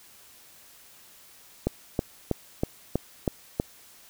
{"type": "click train", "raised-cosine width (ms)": 2, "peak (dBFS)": -10, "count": 7, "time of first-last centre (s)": [1.67, 3.599], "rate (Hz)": 3.11, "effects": ["white hiss -53 dBFS RMS until 4.09 s"]}